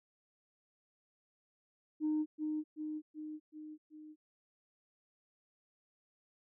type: tone with echo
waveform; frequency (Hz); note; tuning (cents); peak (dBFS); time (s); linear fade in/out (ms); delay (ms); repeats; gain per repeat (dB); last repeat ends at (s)
sine; 306.9; D#4; -24; -29; 2-2.26; 50; 380; 5; -4; 4.16
effects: tanh soft clip ceiling -27 dBFS